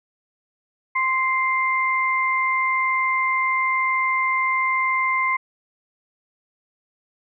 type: tone pair together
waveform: sine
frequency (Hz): 1046.5 / 2093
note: C6 / C7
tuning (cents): 0 / 0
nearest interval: octave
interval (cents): 1200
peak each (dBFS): -21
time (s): 0.95-5.37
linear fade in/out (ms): 10
effects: none